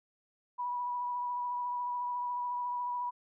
sine tone with vibrato, 978 Hz, B5, 17 cents flat, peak -32 dBFS, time 0.58-3.11 s, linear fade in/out 20 ms, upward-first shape sine, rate 14 Hz, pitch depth 18 cents each way, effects none

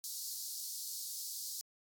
pink high-pass noise, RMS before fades -42 dBFS, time 0.04-1.61 s, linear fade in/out 0 ms, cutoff 4300 Hz, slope 48 dB/octave, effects AAC 64 kbps

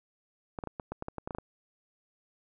clicks, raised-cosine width 1 ms, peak -22 dBFS, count 12, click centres 0.588 / 0.638 / 0.673 / 0.798 / 0.92 / 1.024 / 1.084 / 1.183 / 1.275 / 1.308 / 1.349 / 1.385 s, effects none

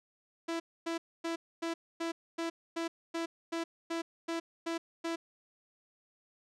sawtooth tone bursts, 332.4 Hz, E4, 15 cents sharp, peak -29 dBFS, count 13, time 0.48-5.16 s, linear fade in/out 10 ms, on 120 ms, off 260 ms, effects low-pass 7000 Hz 12 dB/octave

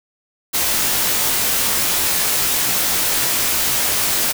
white noise with comb filter, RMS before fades -18 dBFS, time 0.53-4.33 s, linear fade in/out 20 ms, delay 19 ms, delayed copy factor -0.6, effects none

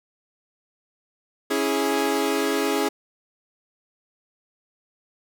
sawtooth chord, C# minor, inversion none, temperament equal with one note detuned, 277.2 / 327 / 415.3 Hz, C#4 / E4 / G#4, 0 / -14 / 0 cents, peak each -22 / -23 / -20 dBFS, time 1.5-2.89 s, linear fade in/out 10 ms, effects none

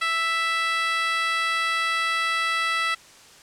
10% pulse tone with high-pass filter, 660 Hz, E5, 2 cents sharp, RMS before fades -24 dBFS, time 0.01-2.95 s, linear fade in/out 10 ms, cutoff 1500 Hz, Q 2.7, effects white hiss -49 dBFS RMS until 3.42 s + low-pass 8000 Hz 12 dB/octave

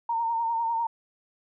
sine tone with vibrato, 920 Hz, A#5, 23 cents flat, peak -24 dBFS, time 0.09-0.87 s, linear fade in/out 5 ms, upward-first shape triangle, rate 10 Hz, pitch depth 48 cents each way, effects none

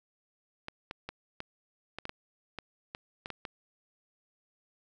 clicks, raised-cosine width 0.3 ms, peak -22 dBFS, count 12, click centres 0.684 / 0.911 / 1.09 / 1.404 / 1.986 / 2.054 / 2.094 / 2.587 / 2.949 / 3.259 / 3.303 / 3.452 s, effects none

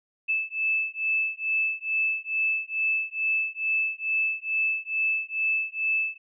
sine beating tone pair, 2623 / 2625.3 Hz, E7 / E7, -9 / -8 cents, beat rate 2.3 Hz, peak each -27 dBFS, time 0.28-6.18 s, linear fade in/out 20 ms, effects none

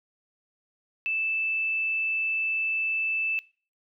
sine tone, 2637 Hz, E7, in tune, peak -25 dBFS, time 1.06-3.39 s, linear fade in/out 0 ms, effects noise-tail reverb RT60 0.4 s tail -22 dB re dry

